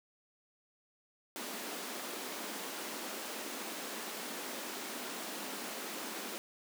pink high-pass noise, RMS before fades -42 dBFS, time 1.36-6.38 s, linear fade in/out 0 ms, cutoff 210 Hz, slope 48 dB/octave, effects none

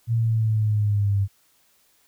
sine exponential sweep, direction down, 116.54 to 98 Hz, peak -18 dBFS, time 0.07-1.28 s, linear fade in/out 50 ms, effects white hiss -62 dBFS RMS until 2.07 s

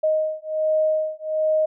sine beating tone pair, 623 / 624.3 Hz, D#5 / D#5, +2 / +6 cents, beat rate 1.3 Hz, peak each -22 dBFS, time 0.03-1.66 s, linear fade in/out 10 ms, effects none

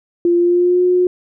sine tone with pitch glide, 346.1 to 361 Hz, F4 to F#4, -16 to -43 cents, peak -10 dBFS, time 0.25-1.07 s, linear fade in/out 2 ms, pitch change +73 cents, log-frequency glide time 0.36-0.83 s, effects none

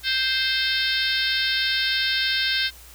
harmonic tone with a mistuned harmonic, 523.3 Hz, C5, in tune, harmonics 3 / 4 / 5 / 6 / 7 / 8 / 9 / 10, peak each -26 / -30 / -31 / -29 / -26 / -30 / -31 / -32 dBFS, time 0.03-2.71 s, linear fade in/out 50 ms, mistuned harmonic 9, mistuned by -42 cents, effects added 60 Hz sine -47 dBFS peak until 2.94 s + white hiss -47 dBFS RMS until 2.94 s

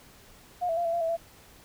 sine tone with pitch steps, 714 / 660 / 691 / 668 / 686 / 655 / 670 Hz, F5 / E5 / F5 / E5 / F5 / E5 / E5, +38 / +2 / -19 / +23 / -31 / -11 / +28 cents, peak -25 dBFS, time 0.61-1.17 s, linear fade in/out 20 ms, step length 80 ms, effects pink hiss -54 dBFS RMS until 1.64 s

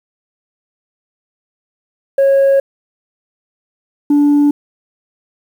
sine tone pair in turn, 548 / 290.3 Hz, C#5 / D4, -20 / -20 cents, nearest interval major seventh, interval 1100 cents, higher first, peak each -5 dBFS, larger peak neither, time 2.18-2.6 / 4.1-4.51 s, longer first, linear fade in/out 5 ms, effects tanh soft clip ceiling -6 dBFS + 7-bit

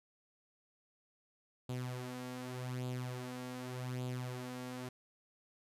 sawtooth tone with flanger, 125.9 Hz, B2, 34 cents sharp, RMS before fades -42 dBFS, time 1.69-4.89 s, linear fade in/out 5 ms, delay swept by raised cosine 0.26 to 4.36 ms, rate 0.85 Hz, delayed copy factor +0.6, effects resampled to 32000 Hz

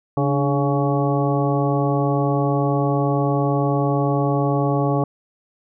harmonic tone with a mistuned harmonic, 140 Hz, C#3, 18 cents sharp, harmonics 1 / 2 / 3 / 4 / 5 / 6 / 8, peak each -20 / -23 / -25 / -26 / -27 / -28 / -29 dBFS, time 0.17-5.04 s, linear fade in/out 2 ms, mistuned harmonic 2, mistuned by +67 cents, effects none

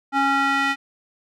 square tone with band-pass filter sweep, 275.3 Hz, C#4, 12 cents flat, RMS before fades -20 dBFS, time 0.12-0.76 s, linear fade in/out 50 ms, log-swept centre 1100 to 2000 Hz, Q 1.8, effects none

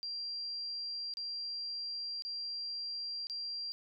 sine tone with dropouts, 4744 Hz, D8, 17 cents sharp, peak -37 dBFS, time 0.03-3.72 s, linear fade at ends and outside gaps 0 ms, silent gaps 1.138-1.171 / 2.222-2.25 / 3.27-3.298 s, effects none

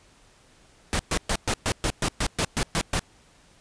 pink noise bursts, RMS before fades -24 dBFS, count 12, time 0.93-2.994 s, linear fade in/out 0 ms, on 62 ms, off 120 ms, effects pink hiss -57 dBFS RMS until 3.6 s + resampled to 22050 Hz

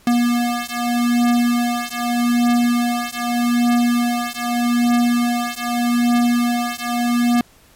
square beating tone pair, 239.5 / 240.32 Hz, A#3 / B3, +47 / -47 cents, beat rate 0.82 Hz, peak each -19 / -19 dBFS, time 0.07-7.41 s, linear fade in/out 2 ms, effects pink hiss -51 dBFS RMS until 7.75 s + MP3 64 kbps

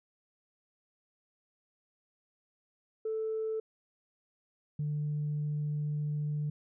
sine tone pair in turn, 440 / 148.8 Hz, A4 / D3, 0 / +23 cents, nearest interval octave + perfect fifth, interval 1877 cents, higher first, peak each -30 / -29 dBFS, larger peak second, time 3.05-3.6 / 4.79-6.5 s, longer second, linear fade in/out 5 ms, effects tanh soft clip ceiling -27 dBFS

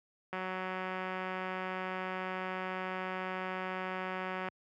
click train, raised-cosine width 0.5 ms, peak -23 dBFS, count 774, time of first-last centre 0.33-4.486 s, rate 186 Hz, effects high-pass 100 Hz 12 dB/octave

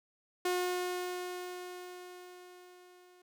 sawtooth tone with level ramp, 360.5 Hz, F#4, 45 cents flat, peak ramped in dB -25 to -55 dBFS, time 0.45-3.22 s, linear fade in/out 5 ms, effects none

